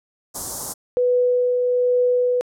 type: band-stop noise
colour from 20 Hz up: white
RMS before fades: -26 dBFS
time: 0.34-0.74 s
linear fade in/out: 20 ms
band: 1100 to 5800 Hz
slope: 24 dB/octave
type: tone with tremolo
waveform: sine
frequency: 494.6 Hz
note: B4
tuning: 3 cents sharp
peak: -14 dBFS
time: 0.97-2.41 s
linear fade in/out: 0 ms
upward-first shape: triangle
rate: 1.2 Hz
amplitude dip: 30%
effects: low-pass 11000 Hz 12 dB/octave